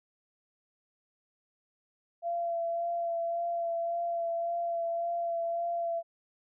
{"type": "tone with vibrato", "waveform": "sine", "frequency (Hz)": 680, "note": "F5", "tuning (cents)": -46, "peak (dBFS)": -29, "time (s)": [2.22, 6.03], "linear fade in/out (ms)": 50, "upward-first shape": "sine", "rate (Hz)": 1.8, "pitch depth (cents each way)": 17, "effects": []}